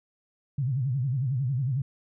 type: tone with vibrato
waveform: sine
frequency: 130.81 Hz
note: C3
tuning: in tune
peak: -24 dBFS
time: 0.58-1.82 s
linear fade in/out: 5 ms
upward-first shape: sine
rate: 11 Hz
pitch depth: 170 cents each way
effects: none